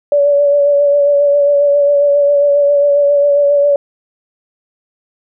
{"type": "tone with vibrato", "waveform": "sine", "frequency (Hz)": 573, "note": "D5", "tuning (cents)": -43, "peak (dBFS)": -7, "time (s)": [0.12, 3.76], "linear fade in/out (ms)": 2, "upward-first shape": "sine", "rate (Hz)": 7.4, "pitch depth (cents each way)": 23, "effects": []}